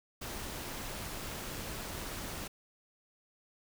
pink noise with amplitude modulation, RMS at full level -39 dBFS, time 0.21-2.48 s, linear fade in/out 10 ms, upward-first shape sine, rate 250 Hz, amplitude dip 45%, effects none

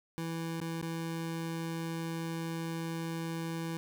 25% pulse tone with dropouts, 164.81 Hz, E3, in tune, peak -31 dBFS, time 0.18-3.77 s, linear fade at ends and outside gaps 0 ms, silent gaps 0.602-0.614 / 0.814-0.826 s, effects none

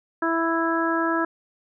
harmonic tone, 330.1 Hz, E4, 2 cents sharp, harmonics 1 / 2 / 3 / 4 / 5, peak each -24 / -29 / -28 / -27 / -28 dBFS, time 0.22-1.25 s, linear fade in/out 5 ms, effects none

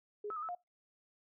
sine tone with pitch steps, 416 / 1300 / 1220 / 1304 / 709 Hz, G#4 / E6 / D#6 / E6 / F5, +3 / -24 / -34 / -19 / +26 cents, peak -38 dBFS, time 0.24-0.55 s, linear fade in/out 5 ms, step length 62 ms, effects noise-tail reverb RT60 0.2 s tail -22 dB re dry

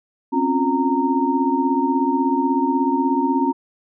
sine tone cluster, 260.3 / 276.7 / 354 / 924 Hz, C4 / C#4 / F4 / A#5, -9 / -3 / +23 / -16 cents, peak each -22 / -20 / -25 / -21 dBFS, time 0.32-3.53 s, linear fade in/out 20 ms, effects none

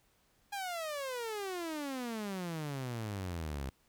sawtooth exponential sweep, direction down, 823 to 64.5 Hz, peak -33 dBFS, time 0.52-3.7 s, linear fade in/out 10 ms, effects pink hiss -71 dBFS RMS until 3.88 s

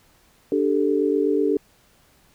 sine chord, D suspended fourth, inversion none, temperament equal, 293.7 / 392 / 440 Hz, D4 / G4 / A4, 0 / 0 / 0 cents, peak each -22 dBFS, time 0.52-1.57 s, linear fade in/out 2 ms, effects pink hiss -58 dBFS RMS until 2.34 s

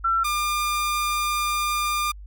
sine / sawtooth tone pair in turn, 1348 / 1200.9 Hz, E6 / D6, +38 / +38 cents, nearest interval major second, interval 200 cents, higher first, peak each -18 dBFS, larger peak neither, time 0.04-0.24 / 0.24-2.12 s, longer second, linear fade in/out 10 ms, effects added 50 Hz sine -37 dBFS peak until 2.26 s + MP3 96 kbps

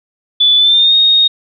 sine tone with pitch glide, 3472 to 3721 Hz, A7 to A#7, -24 to -4 cents, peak -6 dBFS, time 0.4-1.28 s, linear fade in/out 10 ms, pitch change +120 cents, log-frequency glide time 0.57-0.95 s, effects none

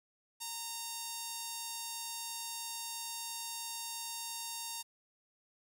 5% pulse tone with notch filter, 923 Hz, A#5, 17 cents flat, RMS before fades -42 dBFS, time 0.4-4.83 s, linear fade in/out 20 ms, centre 2000 Hz, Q 1.3, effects 11-bit

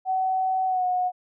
sine tone with pitch glide, 754 to 728.7 Hz, F#5 to F#5, +32 to -27 cents, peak -21 dBFS, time 0.05-1.12 s, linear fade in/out 50 ms, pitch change -59 cents, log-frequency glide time 0.66-0.85 s, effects none

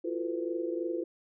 sine tone cluster, 338.8 / 361.9 / 447.9 / 505 Hz, E4 / F#4 / A4 / B4, +48 / -38 / +31 / +39 cents, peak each -33 / -37 / -40 / -37 dBFS, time 0.04-1.04 s, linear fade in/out 10 ms, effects none

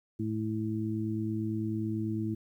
harmonic tone, 109 Hz, A2, 16 cents flat, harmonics 1 / 2 / 3, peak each -34 / -34 / -34 dBFS, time 0.19-2.35 s, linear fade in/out 10 ms, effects 11-bit

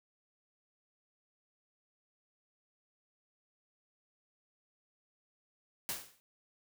white noise with exponential decay, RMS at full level -34 dBFS, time 5.89-6.2 s, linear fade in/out 0 ms, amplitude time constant 66 ms, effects none

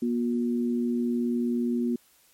sine tone pair together, 240 / 359.3 Hz, B3 / F4, -49 / +49 cents, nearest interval perfect fifth, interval 698 cents, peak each -24 / -31 dBFS, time 0.02-1.96 s, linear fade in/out 5 ms, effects white hiss -61 dBFS RMS until 2.33 s + MP3 64 kbps

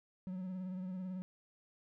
triangle tone with vibrato, 185 Hz, F#3, in tune, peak -37 dBFS, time 0.27-1.22 s, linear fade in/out 0 ms, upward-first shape triangle, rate 18 Hz, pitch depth 50 cents each way, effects none

